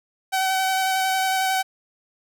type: tone with vibrato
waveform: sawtooth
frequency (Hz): 760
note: F#5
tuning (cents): +46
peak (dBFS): -16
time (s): 0.32-1.63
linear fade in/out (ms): 20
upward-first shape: square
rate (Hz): 11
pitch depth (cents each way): 11
effects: none